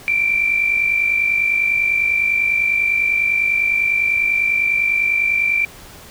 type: tone pair together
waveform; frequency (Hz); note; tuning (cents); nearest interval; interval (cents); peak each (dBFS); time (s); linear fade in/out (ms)
sine; 2306 / 2356; D7 / D7; -32 / +5; unison; 37; -22 / -15; 0.08-5.65; 0
effects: pink hiss -40 dBFS RMS until 6.1 s